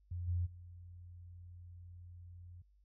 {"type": "tone with level steps", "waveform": "sine", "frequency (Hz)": 88, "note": "F2", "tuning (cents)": 14, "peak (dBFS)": [-38, -32, -50], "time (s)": [0.11, 2.62], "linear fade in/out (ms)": 5, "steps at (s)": [0.27, 0.45], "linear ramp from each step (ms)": 20, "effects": ["added 50 Hz sine -65 dBFS peak until 2.84 s"]}